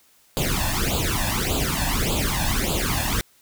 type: noise with flanger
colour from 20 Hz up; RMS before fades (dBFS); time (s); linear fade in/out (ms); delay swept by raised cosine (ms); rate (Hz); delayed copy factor
pink; -23; 0.37-3.21; 0; 0.26 to 1.17; 1.7; +0.9
effects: white hiss -58 dBFS RMS until 3.41 s